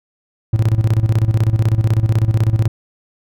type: tone with tremolo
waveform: triangle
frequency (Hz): 110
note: A2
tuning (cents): 0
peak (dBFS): -7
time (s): 0.53-2.68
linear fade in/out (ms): 5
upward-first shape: square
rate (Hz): 16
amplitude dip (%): 75
effects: none